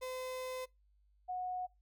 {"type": "tone pair in turn", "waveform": ["35% pulse", "sine"], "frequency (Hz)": [512, 731.4], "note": ["C5", "F#5"], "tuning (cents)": [-38, -20], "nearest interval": "tritone", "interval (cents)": 618, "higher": "second", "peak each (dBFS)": [-38, -36], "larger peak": "second", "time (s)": [[0.01, 0.66], [1.28, 1.67]], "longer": "first", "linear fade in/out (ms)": 20, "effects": ["noise-tail reverb RT60 0.2 s tail -23 dB re dry", "added 50 Hz sine -67 dBFS peak until 1.81 s"]}